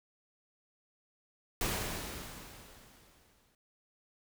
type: noise with exponential decay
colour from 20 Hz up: pink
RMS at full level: -32 dBFS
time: 1.61-3.55 s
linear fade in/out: 2 ms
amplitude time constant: 420 ms
effects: none